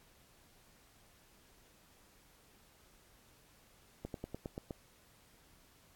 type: slowing click train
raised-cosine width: 2 ms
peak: -27 dBFS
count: 7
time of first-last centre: 4.05-4.708 s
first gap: 92 ms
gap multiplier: 1.07
effects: pink hiss -65 dBFS RMS until 5.95 s + AAC 64 kbps